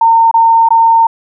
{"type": "tone with dropouts", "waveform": "sine", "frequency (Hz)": 912, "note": "A#5", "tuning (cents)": -38, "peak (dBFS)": -4, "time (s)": [0.01, 1.07], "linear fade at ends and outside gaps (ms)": 5, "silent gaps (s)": [[0.313, 0.34], [0.688, 0.705]], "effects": []}